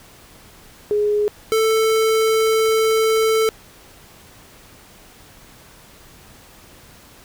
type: tone pair in turn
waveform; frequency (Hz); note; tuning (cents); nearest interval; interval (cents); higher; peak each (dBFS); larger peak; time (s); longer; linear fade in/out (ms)
sine / square; 416.8 / 442.1; G#4 / A4; +6 / +8; minor second; 102; second; -15; neither; 0.91-1.28 / 1.52-3.49; second; 0
effects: pink hiss -46 dBFS RMS until 7.24 s